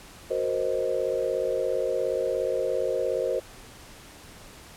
sine chord, C half-diminished seventh, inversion second, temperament equal, 370 / 466.2 / 523.3 / 622.3 Hz, Gb4 / Bb4 / C5 / Eb5, 0 / 0 / 0 / 0 cents, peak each -32 / -29 / -27 / -32 dBFS, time 0.3-3.4 s, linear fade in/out 10 ms, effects pink hiss -47 dBFS RMS until 4.76 s + low-pass 12000 Hz 12 dB/octave

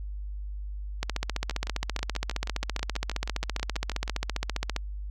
two click trains, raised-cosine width 0.2 ms, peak -18 / -11 dBFS, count 17 / 57, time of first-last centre 1.51-4.078 / 1.03-4.763 s, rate 6.23 / 15 Hz, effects added 50 Hz sine -33 dBFS peak until 5.1 s

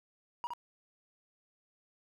triangle tone with echo, 957 Hz, A#5, 45 cents sharp, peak -32 dBFS, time 0.44-0.47 s, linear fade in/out 0 ms, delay 65 ms, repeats 1, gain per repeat -3 dB, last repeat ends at 0.535 s, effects none

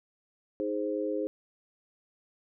sine chord, Ab major, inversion second, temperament equal with one note detuned, 312.6 / 415.3 / 523.3 Hz, Eb4 / Ab4 / C5, +8 / 0 / 0 cents, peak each -33 dBFS, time 0.6-1.27 s, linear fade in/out 0 ms, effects none

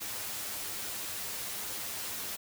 white noise with comb filter, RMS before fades -38 dBFS, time 0-2.37 s, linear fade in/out 20 ms, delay 9.7 ms, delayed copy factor +0.55, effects none

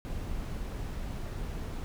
brown noise, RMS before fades -36 dBFS, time 0.05-1.84 s, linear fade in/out 0 ms, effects none

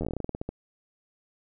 slowing click train, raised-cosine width 2 ms, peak -18 dBFS, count 15, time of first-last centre 0.01-0.49 s, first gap 11 ms, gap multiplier 1.16, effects none

